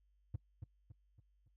triangle tone with echo, 100 Hz, G2, 35 cents sharp, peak -33 dBFS, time 0.34-0.36 s, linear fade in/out 5 ms, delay 280 ms, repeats 4, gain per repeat -7 dB, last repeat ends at 1.48 s, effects noise-tail reverb RT60 0.1 s tail -23 dB re dry + added 50 Hz sine -70 dBFS peak until 1.56 s

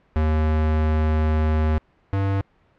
square tone pair in turn, 77.78 / 98 Hz, D#2 / G2, 0 / 0 cents, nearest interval major third, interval 400 cents, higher second, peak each -18 / -20 dBFS, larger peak first, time 0.16-1.78 / 2.13-2.41 s, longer first, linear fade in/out 0 ms, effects pink hiss -60 dBFS RMS until 2.78 s + low-pass 2000 Hz 12 dB/octave

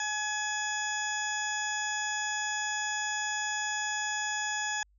harmonic tone, 845 Hz, G#5, 30 cents sharp, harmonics 1 / 2 / 3 / 4 / 6 / 7 / 8, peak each -36 / -33 / -43 / -40 / -44 / -47 / -37 dBFS, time 0-4.83 s, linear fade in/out 2 ms, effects added 50 Hz sine -62 dBFS peak until 4.98 s

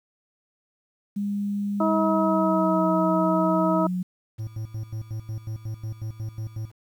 sine tone with pitch glide, 202.8 to 181.72 Hz, G#3 to F#3, -41 to -31 cents, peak -24 dBFS, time 1.16-4.03 s, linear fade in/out 10 ms, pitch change -190 cents, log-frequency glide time 1.92-2.91 s
harmonic tone, 320 Hz, D#4, 49 cents sharp, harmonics 1 / 2 / 3 / 4, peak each -24 / -24 / -28 / -27 dBFS, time 1.8-3.87 s, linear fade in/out 5 ms
triangle tone with tremolo, 110 Hz, A2, in tune, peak -26 dBFS, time 4.38-6.72 s, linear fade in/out 20 ms, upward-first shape square, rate 5.5 Hz, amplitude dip 80%
effects 9-bit

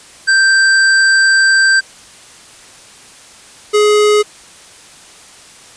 square tone pair in turn, 1568 / 419.4 Hz, G6 / G#4, 0 / +17 cents, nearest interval octave + major seventh, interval 2283 cents, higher first, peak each -8 dBFS, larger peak neither, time 0.27-1.81 / 3.73-4.23 s, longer first, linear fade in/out 20 ms, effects white hiss -39 dBFS RMS until 5.76 s + resampled to 22050 Hz

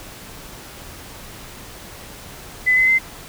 sine tone with pitch steps, 2010 / 2040 / 2071 Hz, B6 / C7 / C7, +30 / -44 / -18 cents, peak -12 dBFS, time 2.66-2.99 s, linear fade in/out 20 ms, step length 110 ms, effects pink hiss -38 dBFS RMS until 3.28 s

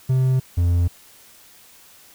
triangle tone pair in turn, 130 / 86.76 Hz, C3 / F2, -11 / -11 cents, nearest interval perfect fifth, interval 700 cents, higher first, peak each -13 dBFS, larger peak neither, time 0.09-0.4 / 0.57-0.88 s, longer neither, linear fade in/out 10 ms, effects white hiss -49 dBFS RMS until 2.14 s

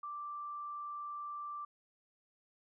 sine tone, 1174.7 Hz, D6, in tune, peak -40 dBFS, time 0.03-1.65 s, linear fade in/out 5 ms, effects none

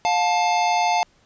square tone pair together, 709.4 / 877 Hz, F5 / A5, +27 / -6 cents, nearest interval major third, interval 367 cents, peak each -21 dBFS, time 0.05-1.03 s, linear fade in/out 0 ms, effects pink hiss -59 dBFS RMS until 1.25 s + resampled to 16000 Hz

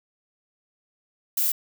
violet noise, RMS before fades -23 dBFS, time 1.37-1.52 s, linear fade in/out 5 ms, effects none

